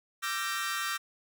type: chord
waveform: sawtooth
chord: E half-diminished seventh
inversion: third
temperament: equal with one note detuned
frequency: 1174.7 / 1347 / 1568 / 1864.7 Hz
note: D6 / E6 / G6 / Bb6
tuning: 0 / +37 / 0 / 0 cents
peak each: -33 dBFS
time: 0.22-0.98 s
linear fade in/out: 20 ms
effects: none